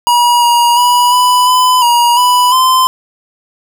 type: tone with pitch steps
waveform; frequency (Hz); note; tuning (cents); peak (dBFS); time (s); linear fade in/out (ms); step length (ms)
square; 961 / 952 / 976 / 993 / 1006 / 953 / 990 / 1032; B5 / A#5 / B5 / B5 / B5 / A#5 / B5 / C6; -48 / +36 / -21 / +9 / +32 / +38 / +4 / -24; -7; 0.07-2.87; 0; 350
effects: 7-bit